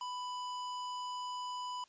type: tone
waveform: square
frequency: 994 Hz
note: B5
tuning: 11 cents sharp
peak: -39 dBFS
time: 0.01-1.84 s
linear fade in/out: 2 ms
effects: white hiss -67 dBFS RMS until 1.88 s + resampled to 16000 Hz